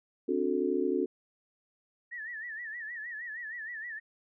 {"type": "chord", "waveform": "sine", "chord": "D dominant seventh", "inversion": "third", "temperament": "just", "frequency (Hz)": [264.3, 293.7, 367.1, 440.5], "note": ["C4", "D4", "F#4", "A4"], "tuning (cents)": [18, 0, -14, 2], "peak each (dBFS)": [-33, -33, -30, -33], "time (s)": [0.28, 1.06], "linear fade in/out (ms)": 10}
{"type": "tone with vibrato", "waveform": "sine", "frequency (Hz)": 1827, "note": "A#6", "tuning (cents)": -35, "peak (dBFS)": -37, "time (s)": [2.11, 4], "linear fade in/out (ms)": 20, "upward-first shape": "sine", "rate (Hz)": 6.4, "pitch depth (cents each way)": 120}
{"effects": []}